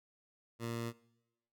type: tone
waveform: 15% pulse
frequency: 116.54 Hz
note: A#2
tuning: in tune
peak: -31 dBFS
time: 0.59-0.93 s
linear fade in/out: 50 ms
effects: noise-tail reverb RT60 0.9 s tail -21 dB re dry